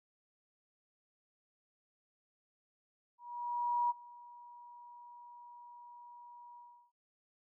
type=tone with ADSR envelope; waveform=sine; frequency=961 Hz; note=B5; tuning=48 cents flat; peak=-28 dBFS; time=3.18-6.92 s; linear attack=720 ms; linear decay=24 ms; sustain=-23 dB; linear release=350 ms; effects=none